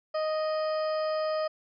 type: harmonic tone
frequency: 622.3 Hz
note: D#5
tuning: in tune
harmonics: 1 / 2 / 3 / 4 / 5 / 7 / 8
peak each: -27 / -35 / -44 / -51 / -50 / -50 / -45 dBFS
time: 0.14-1.48 s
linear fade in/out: 10 ms
effects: none